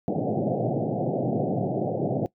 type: band-pass noise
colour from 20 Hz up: pink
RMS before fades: -26 dBFS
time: 0.08-2.26 s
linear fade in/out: 0 ms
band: 110 to 770 Hz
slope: 96 dB/octave
effects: noise-tail reverb RT60 0.1 s tail -20 dB re dry